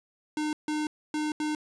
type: tone bursts at uneven times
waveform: square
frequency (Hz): 303.9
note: D#4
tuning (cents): -41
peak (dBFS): -28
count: 4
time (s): 0.37-0.53 / 0.68-0.87 / 1.14-1.32 / 1.4-1.55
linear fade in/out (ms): 2
effects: resampled to 22050 Hz